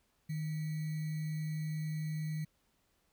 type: tone with sample-and-hold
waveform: sine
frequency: 155.56 Hz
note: D#3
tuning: in tune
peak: -34 dBFS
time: 0.29-2.45 s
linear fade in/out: 10 ms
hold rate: 2100 Hz
effects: pink hiss -75 dBFS RMS until 3.12 s